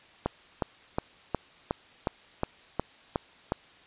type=click train; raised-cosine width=1 ms; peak=-12 dBFS; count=10; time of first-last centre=0.26-3.521 s; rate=2.76 Hz; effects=white hiss -55 dBFS RMS until 3.86 s + resampled to 8000 Hz